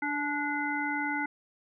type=harmonic tone with a mistuned harmonic; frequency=292.7 Hz; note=D4; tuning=6 cents flat; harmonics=1 / 3 / 5 / 7; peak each=-34 / -34 / -34 / -34 dBFS; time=0.02-1.26 s; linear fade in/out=5 ms; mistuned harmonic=3; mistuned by=-35 cents; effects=none